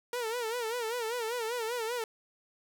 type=tone with vibrato; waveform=sawtooth; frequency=466.2 Hz; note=A#4; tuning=in tune; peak=-28 dBFS; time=0.13-2.04 s; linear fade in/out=2 ms; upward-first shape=sine; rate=5.1 Hz; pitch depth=110 cents each way; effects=none